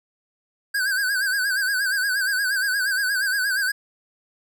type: tone with vibrato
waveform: square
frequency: 1568 Hz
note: G6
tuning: in tune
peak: -21 dBFS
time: 0.74-3.72 s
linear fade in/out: 10 ms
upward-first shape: sine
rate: 8.5 Hz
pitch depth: 96 cents each way
effects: none